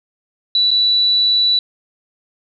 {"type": "tone with dropouts", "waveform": "sine", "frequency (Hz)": 3951, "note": "B7", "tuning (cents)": 0, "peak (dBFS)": -11, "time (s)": [0.55, 1.59], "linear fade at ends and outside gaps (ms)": 2, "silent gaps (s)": [0.707, 0.713], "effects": []}